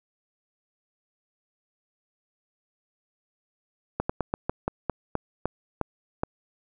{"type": "slowing click train", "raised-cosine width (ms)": 1, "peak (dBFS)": -11, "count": 11, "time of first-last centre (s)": [4, 6.235], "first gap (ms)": 95, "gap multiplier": 1.18, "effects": []}